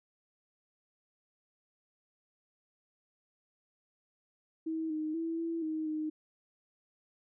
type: tone with pitch steps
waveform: sine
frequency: 321.1 / 309.9 / 328.6 / 331.7 / 314.1 / 309.2 Hz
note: E4 / D#4 / E4 / E4 / D#4 / D#4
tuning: -45 / -7 / -5 / +11 / +16 / -11 cents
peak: -32 dBFS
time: 4.66-6.1 s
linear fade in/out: 10 ms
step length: 240 ms
effects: none